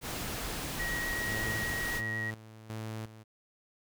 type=noise; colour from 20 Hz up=pink; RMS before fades=-37 dBFS; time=0.01-2.02 s; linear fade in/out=50 ms
type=tone with vibrato; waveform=sine; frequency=1900 Hz; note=A#6; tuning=33 cents sharp; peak=-33 dBFS; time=0.79-2.31 s; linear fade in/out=10 ms; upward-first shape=triangle; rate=8.1 Hz; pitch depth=11 cents each way
type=tone with tremolo; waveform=sawtooth; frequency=110 Hz; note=A2; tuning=in tune; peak=-33 dBFS; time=1.27-3.24 s; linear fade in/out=20 ms; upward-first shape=square; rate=1.4 Hz; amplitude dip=75%
effects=none